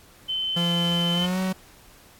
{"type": "tone", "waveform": "sine", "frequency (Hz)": 3065, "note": "G7", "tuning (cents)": -40, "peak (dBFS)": -24, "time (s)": [0.28, 1.27], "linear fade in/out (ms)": 20}
{"type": "tone with pitch glide", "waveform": "45% pulse", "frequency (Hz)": [171.8, 187.35], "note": ["F3", "F#3"], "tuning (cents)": [-28, 22], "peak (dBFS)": -23, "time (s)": [0.56, 1.53], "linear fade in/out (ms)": 10, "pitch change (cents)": 150, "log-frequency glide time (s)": [1.13, 1.39]}
{"effects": ["pink hiss -52 dBFS RMS until 2.19 s", "AAC 64 kbps"]}